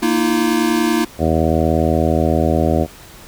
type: chord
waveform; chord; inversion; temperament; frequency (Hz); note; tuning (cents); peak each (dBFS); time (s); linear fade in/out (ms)
square; Bb suspended fourth; none; equal with one note detuned; 233.1 / 311.1 / 341.3; Bb3 / Eb4 / F4; 0 / 0 / -40; -19; 0.02-1.05; 10
type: harmonic tone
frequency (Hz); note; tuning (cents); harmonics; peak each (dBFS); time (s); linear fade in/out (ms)
80.3; E2; -45; 1 / 2 / 3 / 4 / 5 / 6 / 7 / 8 / 9; -19 / -21 / -20 / -21 / -23 / -25 / -22 / -23 / -24; 1.18-2.87; 50
effects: pink hiss -40 dBFS RMS until 3.27 s